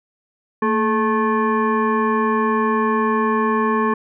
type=tone with frequency modulation; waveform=sine; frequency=430 Hz; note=A4; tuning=40 cents flat; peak=-15 dBFS; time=0.62-3.94 s; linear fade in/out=5 ms; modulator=656 Hz; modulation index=1.5; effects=none